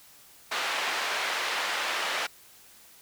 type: band-pass noise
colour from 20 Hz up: white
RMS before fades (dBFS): -30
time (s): 0.51-2.27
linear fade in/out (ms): 10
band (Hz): 620 to 2700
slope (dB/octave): 12
effects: white hiss -54 dBFS RMS until 3.01 s